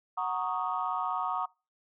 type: chord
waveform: sine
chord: D# minor seventh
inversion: first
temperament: equal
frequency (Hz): 740 / 932.3 / 1108.7 / 1244.5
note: F#5 / A#5 / C#6 / D#6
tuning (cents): 0 / 0 / 0 / 0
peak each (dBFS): -34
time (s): 0.17-1.46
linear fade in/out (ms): 10
effects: noise-tail reverb RT60 0.3 s tail -25 dB re dry + tanh soft clip ceiling -19 dBFS